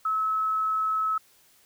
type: tone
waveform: sine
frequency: 1294 Hz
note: E6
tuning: 32 cents flat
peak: -23 dBFS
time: 0.05-1.18 s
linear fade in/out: 5 ms
effects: white hiss -60 dBFS RMS until 1.65 s